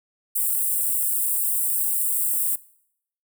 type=high-pass noise; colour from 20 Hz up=white; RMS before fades=-23 dBFS; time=0.35-2.56 s; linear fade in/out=10 ms; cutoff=7900 Hz; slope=96 dB/octave; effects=noise-tail reverb RT60 0.7 s tail -21 dB re dry